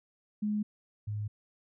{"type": "tone pair in turn", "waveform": "sine", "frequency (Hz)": [210, 105], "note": ["G#3", "G#2"], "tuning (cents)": [19, 19], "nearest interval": "octave", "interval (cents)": 1200, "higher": "first", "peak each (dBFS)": [-28, -32], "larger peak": "first", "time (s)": [[0.42, 0.63], [1.07, 1.28]], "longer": "neither", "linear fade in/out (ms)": 10, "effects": []}